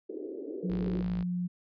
pink band-pass noise, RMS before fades -39 dBFS, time 0.09-1.02 s, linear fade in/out 5 ms, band 300 to 460 Hz, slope 48 dB/octave
sine tone with pitch glide, 181.8 to 178.06 Hz, F#3 to F3, -30 to +34 cents, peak -29 dBFS, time 0.63-1.48 s, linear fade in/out 20 ms, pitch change -36 cents, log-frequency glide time 0.95-1.24 s
sawtooth tone, 55 Hz, A1, in tune, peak -34 dBFS, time 0.69-1.24 s, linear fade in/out 20 ms
effects resampled to 11025 Hz

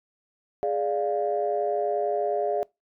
sine chord, D diminished, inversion second, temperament equal, 415.3 / 587.3 / 698.5 Hz, Ab4 / D5 / F5, 0 / 0 / 0 cents, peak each -27 dBFS, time 0.63-2.63 s, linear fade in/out 0 ms, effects noise-tail reverb RT60 0.2 s tail -24 dB re dry + tanh soft clip ceiling -14 dBFS

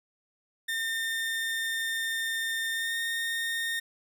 30% pulse tone with pitch glide, 1813 to 1836.2 Hz, A#6 to A#6, -49 to -27 cents, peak -26 dBFS, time 0.68-3.8 s, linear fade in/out 10 ms, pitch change +22 cents, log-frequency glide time 2.72-2.97 s, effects none

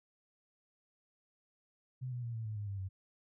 sine tone with pitch steps, 127.7 / 122.43 / 117.37 / 112.53 / 107.88 / 103.43 / 99.16 / 95.06 Hz, C3 / B2 / A#2 / A2 / A2 / G#2 / G2 / F#2, -42 / -15 / +12 / +39 / -34 / -7 / +20 / +47 cents, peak -37 dBFS, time 2.01-2.89 s, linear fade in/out 20 ms, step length 110 ms, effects none

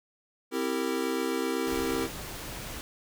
square chord, C dominant seventh, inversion none, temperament equal with one note detuned, 261.6 / 329.6 / 392 / 460 Hz, C4 / E4 / G4 / Bb4, 0 / 0 / 0 / -23 cents, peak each -34 dBFS, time 0.51-2.09 s, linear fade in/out 50 ms
pink noise, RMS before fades -39 dBFS, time 1.67-2.81 s, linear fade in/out 0 ms
effects none

